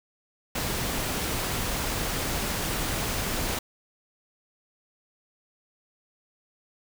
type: noise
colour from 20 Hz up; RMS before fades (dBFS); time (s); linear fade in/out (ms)
pink; -29; 0.55-3.59; 5
effects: none